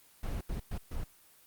brown noise bursts at uneven times, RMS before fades -35 dBFS, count 4, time 0.23-0.41 / 0.49-0.6 / 0.71-0.78 / 0.91-1.04 s, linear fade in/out 5 ms, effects white hiss -61 dBFS RMS until 1.46 s + Opus 24 kbps

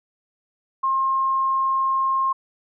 sine tone, 1067 Hz, C6, 34 cents sharp, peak -18 dBFS, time 0.83-2.33 s, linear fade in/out 10 ms, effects none

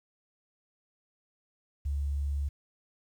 sine tone, 71 Hz, C#2, 42 cents sharp, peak -28 dBFS, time 1.85-2.49 s, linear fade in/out 10 ms, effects 10-bit

